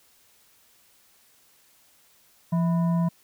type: tone with frequency modulation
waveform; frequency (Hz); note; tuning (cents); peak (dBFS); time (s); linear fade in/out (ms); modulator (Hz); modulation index
sine; 170.8; F3; -38; -20; 2.52-3.09; 10; 821; 0.35
effects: white hiss -60 dBFS RMS until 3.23 s